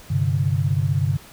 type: chord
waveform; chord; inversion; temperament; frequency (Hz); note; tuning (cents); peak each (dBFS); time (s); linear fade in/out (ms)
sine; G suspended fourth; none; equal; 98 / 130.81 / 146.83; G2 / C3 / D3; 0 / 0 / 0; -22; 0.1-1.17; 10
effects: pink hiss -45 dBFS RMS until 1.32 s